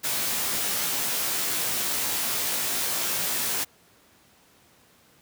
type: noise with comb filter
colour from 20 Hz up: white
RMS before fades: -27 dBFS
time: 0.03-3.65 s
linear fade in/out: 20 ms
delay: 17 ms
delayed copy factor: +0.75
effects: pink hiss -58 dBFS RMS until 5.21 s + high-pass 100 Hz 12 dB/octave